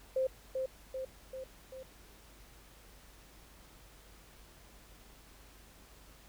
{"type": "tone with echo", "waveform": "sine", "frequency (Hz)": 523.3, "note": "C5", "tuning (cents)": 0, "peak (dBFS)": -28, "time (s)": [0.16, 0.27], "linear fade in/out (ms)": 5, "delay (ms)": 390, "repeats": 4, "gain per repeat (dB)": -4, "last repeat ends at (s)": 1.83, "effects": ["added 50 Hz sine -59 dBFS peak until 6.28 s", "pink hiss -59 dBFS RMS until 6.28 s"]}